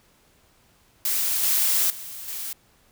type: noise with level steps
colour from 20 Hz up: blue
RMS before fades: -24 / -21 / -37 / -32 dBFS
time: 1.05-2.53 s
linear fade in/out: 2 ms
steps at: 1.43 / 1.9 / 2.28 s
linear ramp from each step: 2 ms
effects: pink hiss -60 dBFS RMS until 2.91 s